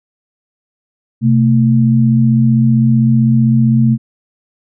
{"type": "tone pair together", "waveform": "sine", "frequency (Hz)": [128.3, 223.9], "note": ["C3", "A3"], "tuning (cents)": [-34, 30], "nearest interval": "minor seventh", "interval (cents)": 964, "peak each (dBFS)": -10, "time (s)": [1.21, 3.98], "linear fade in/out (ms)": 50, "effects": []}